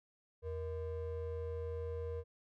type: ring-modulated tone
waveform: triangle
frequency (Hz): 277.2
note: C#4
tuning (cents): 0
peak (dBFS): -33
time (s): 0.42-2.24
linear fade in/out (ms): 50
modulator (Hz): 194
effects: none